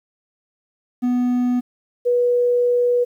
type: tone pair in turn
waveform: triangle / sine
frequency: 246.9 / 487.3 Hz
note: B3 / B4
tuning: 0 / -23 cents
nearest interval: octave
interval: 1177 cents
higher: second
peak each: -14 dBFS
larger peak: neither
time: 1.02-1.61 / 2.05-3.05 s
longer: second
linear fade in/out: 20 ms
effects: 9-bit